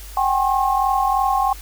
sine tone cluster, 766 / 809 / 1077 Hz, G5 / G#5 / C6, -40 / -46 / +50 cents, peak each -20 dBFS, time 0.17-1.53 s, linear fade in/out 2 ms, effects added 50 Hz sine -35 dBFS peak until 1.61 s + white hiss -41 dBFS RMS until 1.61 s

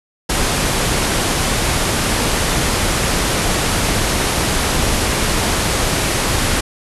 pink low-pass noise, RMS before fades -17 dBFS, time 0.29-6.61 s, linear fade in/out 10 ms, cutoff 12000 Hz, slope 96 dB/octave, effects none

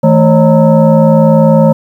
sine tone with frequency modulation, 160.2 Hz, E3, 49 cents flat, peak -3 dBFS, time 0.03-1.73 s, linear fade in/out 10 ms, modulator 380 Hz, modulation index 1.4, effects 7-bit

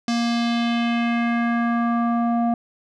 square tone with low-pass filter sweep, 234.9 Hz, A#3, 13 cents sharp, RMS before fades -21 dBFS, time 0.08-2.54 s, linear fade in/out 2 ms, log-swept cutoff 5500 to 770 Hz, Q 2.2, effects none

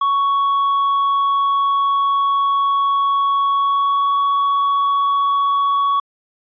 triangle tone with pitch glide, 1114 to 1121.1 Hz, C#6 to C#6, +8 to +19 cents, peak -12 dBFS, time 0.01-6 s, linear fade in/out 5 ms, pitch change +11 cents, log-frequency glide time 3.52-4.15 s, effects resampled to 11025 Hz

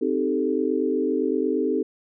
sine chord, A half-diminished seventh, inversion first, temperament equal, 261.6 / 311.1 / 392 / 440 Hz, C4 / Eb4 / G4 / A4, 0 / 0 / 0 / 0 cents, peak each -26 dBFS, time 0.01-1.83 s, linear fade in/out 10 ms, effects none

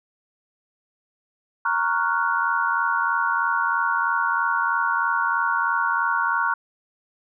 sine chord, Gb major seventh, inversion first, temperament equal, 932.3 / 1108.7 / 1396.9 / 1480 Hz, Bb5 / Db6 / F6 / Gb6, 0 / 0 / 0 / 0 cents, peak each -25 dBFS, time 1.65-6.54 s, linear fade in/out 5 ms, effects none

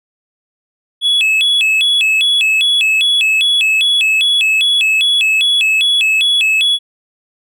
triangle tone with vibrato, 2960 Hz, F#7, in tune, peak -8 dBFS, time 1.01-6.79 s, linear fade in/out 50 ms, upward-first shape square, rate 2.5 Hz, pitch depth 230 cents each way, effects none

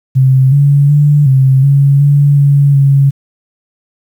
sine tone with pitch steps, 131.8 / 142.1 / 146.5 / 133 / 139.8 / 143.1 / 141.6 / 138.6 Hz, C3 / C#3 / D3 / C3 / C#3 / D3 / C#3 / C#3, +13 / +43 / -4 / +29 / +15 / -45 / +37 / 0 cents, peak -4 dBFS, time 0.15-3.11 s, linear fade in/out 20 ms, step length 370 ms, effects 7-bit

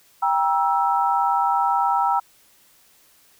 sine chord, E diminished, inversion first, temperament just, 791.1 / 949.3 / 1318.5 Hz, G5 / Bb5 / E6, +16 / +31 / 0 cents, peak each -21 / -21 / -23 dBFS, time 0.22-2.2 s, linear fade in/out 10 ms, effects white hiss -56 dBFS RMS until 3.39 s

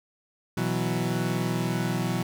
30% pulse chord, B suspended fourth, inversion none, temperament equal, 123.47 / 164.81 / 185 Hz, B2 / E3 / F#3, 0 / 0 / 0 cents, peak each -27 dBFS, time 0.57-2.23 s, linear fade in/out 5 ms, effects none

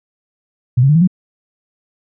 sine tone with pitch steps, 123.47 / 136.21 / 150.26 / 165.77 / 182.87 Hz, B2 / C#3 / D3 / E3 / F#3, 0 / -30 / +40 / +10 / -20 cents, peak -7 dBFS, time 0.77-1.075 s, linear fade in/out 10 ms, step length 61 ms, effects none

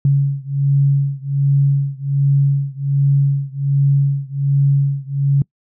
sine beating tone pair, 139 / 140.3 Hz, C#3 / C#3, +5 / +21 cents, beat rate 1.3 Hz, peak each -15 / -16 dBFS, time 0.05-5.42 s, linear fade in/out 2 ms, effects noise-tail reverb RT60 0.1 s tail -25 dB re dry

